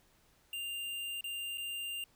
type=tone with dropouts; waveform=square; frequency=2794 Hz; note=F7; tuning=in tune; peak=-38 dBFS; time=0.53-2.04 s; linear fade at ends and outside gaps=2 ms; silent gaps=1.209-1.241 / 1.574-1.58 s; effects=pink hiss -68 dBFS RMS until 2.15 s